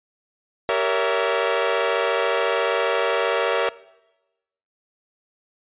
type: chord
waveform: sawtooth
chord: G diminished seventh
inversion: none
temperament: equal with one note detuned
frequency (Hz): 392 / 466.2 / 564.7 / 659.3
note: G4 / Bb4 / Db5 / Fb5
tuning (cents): 0 / 0 / +32 / 0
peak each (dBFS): -24 / -19 / -20 / -21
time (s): 0.69-3.69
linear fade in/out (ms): 0
effects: noise-tail reverb RT60 1.0 s tail -20 dB re dry + resampled to 8000 Hz